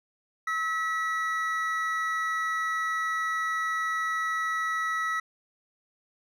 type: tone pair together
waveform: triangle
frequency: 1293.4 / 1940 Hz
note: E6 / B6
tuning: -33 / -31 cents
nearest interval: perfect fifth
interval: 702 cents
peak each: -27 / -28 dBFS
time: 0.47-5.2 s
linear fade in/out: 5 ms
effects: none